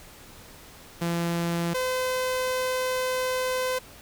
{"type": "tone pair in turn", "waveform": "sawtooth", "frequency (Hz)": [170.1, 511.3], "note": ["F3", "C5"], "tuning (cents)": [-45, -40], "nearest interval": "octave + perfect fifth", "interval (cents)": 1905, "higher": "second", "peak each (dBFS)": -21, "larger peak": "neither", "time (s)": [[1.01, 1.74], [1.74, 3.79]], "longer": "second", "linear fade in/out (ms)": 10, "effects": ["pink hiss -48 dBFS RMS until 4.01 s"]}